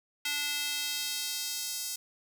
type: tone with high-pass filter sweep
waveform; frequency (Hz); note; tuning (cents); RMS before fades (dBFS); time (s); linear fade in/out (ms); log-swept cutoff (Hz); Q
square; 291.2; D4; -15; -34; 0.25-1.96; 5; 2500 to 6100; 1.2
effects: none